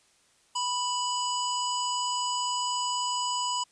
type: harmonic tone with a mistuned harmonic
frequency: 987.8 Hz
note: B5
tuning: in tune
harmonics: 1 / 3 / 5 / 7 / 8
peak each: -29 / -34 / -36 / -37 / -38 dBFS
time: 0.55-3.64 s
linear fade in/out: 10 ms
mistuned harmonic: 8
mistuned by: -27 cents
effects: white hiss -64 dBFS RMS until 3.71 s + resampled to 22050 Hz